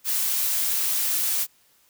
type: noise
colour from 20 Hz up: blue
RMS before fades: -24 dBFS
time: 0.04-1.47 s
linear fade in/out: 50 ms
effects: white hiss -61 dBFS RMS until 1.89 s